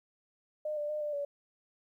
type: tone with pitch steps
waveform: sine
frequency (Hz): 608 / 591 / 605 / 594 / 572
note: D#5 / D5 / D#5 / D5 / D5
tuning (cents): -40 / +11 / -49 / +20 / -46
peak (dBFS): -32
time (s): 0.65-1.25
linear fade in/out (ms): 5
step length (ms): 120
effects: 12-bit

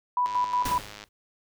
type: tone with tremolo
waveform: sine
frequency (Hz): 987.8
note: B5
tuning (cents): 0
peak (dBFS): -21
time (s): 0.17-0.78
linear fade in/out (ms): 2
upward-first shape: square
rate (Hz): 5.5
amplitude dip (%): 60
type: click train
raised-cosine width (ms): 0.2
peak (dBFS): -24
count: 82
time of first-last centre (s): 0.26-1.039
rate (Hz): 104
type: noise with exponential decay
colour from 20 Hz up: pink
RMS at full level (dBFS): -28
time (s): 0.65-1.09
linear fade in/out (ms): 5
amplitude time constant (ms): 95
effects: none

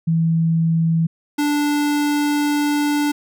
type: tone pair in turn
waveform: sine / square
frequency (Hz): 164 / 293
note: E3 / D4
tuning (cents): -9 / -4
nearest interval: minor seventh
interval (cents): 1005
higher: second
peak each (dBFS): -14 / -17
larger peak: first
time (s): 0.07-1.07 / 1.38-3.12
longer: second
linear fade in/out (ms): 10
effects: none

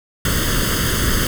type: noise with comb filter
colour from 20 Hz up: pink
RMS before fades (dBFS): -18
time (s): 0.25-1.27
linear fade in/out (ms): 2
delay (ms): 0.62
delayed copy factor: +0.85
effects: none

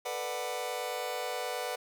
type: chord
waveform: sawtooth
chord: B minor seventh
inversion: third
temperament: just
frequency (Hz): 444.5 / 493.9 / 592.7 / 740.8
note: A4 / B4 / D5 / F#5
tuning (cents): +18 / 0 / +16 / +2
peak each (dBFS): -39 / -33 / -36 / -34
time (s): 0.05-1.76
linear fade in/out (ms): 10
effects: none

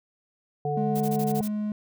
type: harmonic tone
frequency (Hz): 146.83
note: D3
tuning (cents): 0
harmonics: 1 / 3 / 5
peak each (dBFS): -29 / -29 / -29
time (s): 0.65-1.41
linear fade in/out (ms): 2
type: tone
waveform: triangle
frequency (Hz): 210.7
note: G#3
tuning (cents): +25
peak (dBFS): -24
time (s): 0.77-1.72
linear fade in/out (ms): 2
type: noise bursts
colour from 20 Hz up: blue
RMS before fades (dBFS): -38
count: 7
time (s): 0.95-1.481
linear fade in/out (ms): 10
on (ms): 57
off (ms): 22
effects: none

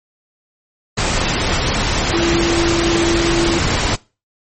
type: tone in noise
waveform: sine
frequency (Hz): 338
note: E4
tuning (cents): +43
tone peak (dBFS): -15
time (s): 2.13-3.59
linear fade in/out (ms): 10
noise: pink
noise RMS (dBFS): -17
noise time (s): 0.97-3.96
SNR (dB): -1
effects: noise-tail reverb RT60 0.3 s tail -22 dB re dry + MP3 32 kbps

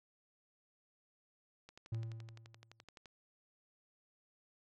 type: click train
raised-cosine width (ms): 0.2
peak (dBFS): -37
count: 17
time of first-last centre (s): 1.69-3.058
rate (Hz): 11.7
type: tone with exponential decay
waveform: triangle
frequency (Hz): 113.1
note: A2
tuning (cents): +48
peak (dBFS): -33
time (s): 1.92-2.84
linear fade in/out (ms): 5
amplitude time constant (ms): 200
effects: none

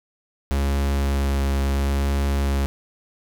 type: tone with vibrato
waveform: 45% pulse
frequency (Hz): 69.3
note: C#2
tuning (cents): 0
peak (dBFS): -19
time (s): 0.51-2.66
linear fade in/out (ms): 0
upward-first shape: sine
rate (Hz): 0.73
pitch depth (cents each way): 12
effects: none

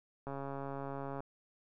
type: click train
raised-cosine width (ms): 1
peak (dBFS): -28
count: 130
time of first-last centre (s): 0.27-1.205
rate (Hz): 138
effects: none

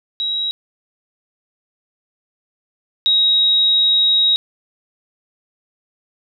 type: tone pair in turn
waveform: sine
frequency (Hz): 3848 / 3802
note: B7 / A#7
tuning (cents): -46 / +33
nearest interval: unison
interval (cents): 21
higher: first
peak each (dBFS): -18 / -11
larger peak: second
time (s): 0.2-0.51 / 3.06-4.36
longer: second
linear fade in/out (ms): 0
effects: none

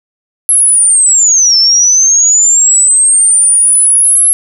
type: linear two-way sweep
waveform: sine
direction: down then up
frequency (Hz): 11140 to 5290 to 11140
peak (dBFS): -4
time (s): 0.49-4.33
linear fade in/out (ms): 0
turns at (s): 1.57
effects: 7-bit

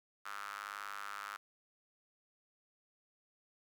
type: tone with high-pass filter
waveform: sawtooth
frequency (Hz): 101.4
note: G#2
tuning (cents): -41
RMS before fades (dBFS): -45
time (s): 0.25-1.37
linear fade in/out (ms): 10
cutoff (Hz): 1300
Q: 5.2
effects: none

